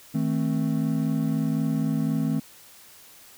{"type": "chord", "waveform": "triangle", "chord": "A diminished", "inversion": "second", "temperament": "just", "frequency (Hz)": [158.4, 220, 264], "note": ["Eb3", "A3", "C4"], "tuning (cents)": [31, 0, 16], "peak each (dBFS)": [-24, -25, -25], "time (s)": [0.14, 2.4], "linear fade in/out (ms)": 10, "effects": ["white hiss -50 dBFS RMS until 3.37 s"]}